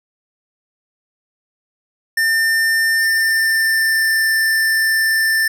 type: tone with pitch glide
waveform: square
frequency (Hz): 1800 to 1779.3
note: A6 to A6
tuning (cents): +39 to +19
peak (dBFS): -14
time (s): 2.17-5.48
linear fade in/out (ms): 5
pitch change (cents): -20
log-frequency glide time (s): 2.93-4.3
effects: none